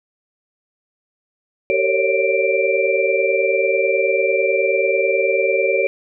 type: tone cluster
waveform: sine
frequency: 386 / 455.2 / 545 / 565 / 2354 Hz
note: G4 / A#4 / C#5 / C#5 / D7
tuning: -27 / -41 / -29 / +33 / +3 cents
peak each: -21 dBFS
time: 1.7-5.87 s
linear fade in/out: 0 ms
effects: none